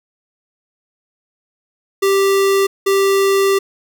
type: tone bursts at uneven times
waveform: square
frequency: 392 Hz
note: G4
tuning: in tune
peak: -12 dBFS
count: 2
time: 2.02-2.67 / 2.86-3.59 s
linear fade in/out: 10 ms
effects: none